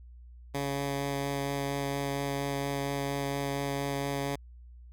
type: tone with vibrato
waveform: 10% pulse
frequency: 140 Hz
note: C#3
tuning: 18 cents sharp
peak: -22 dBFS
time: 0.54-4.36 s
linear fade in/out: 10 ms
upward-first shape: sine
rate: 4.3 Hz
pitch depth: 9 cents each way
effects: added 60 Hz sine -47 dBFS peak until 4.92 s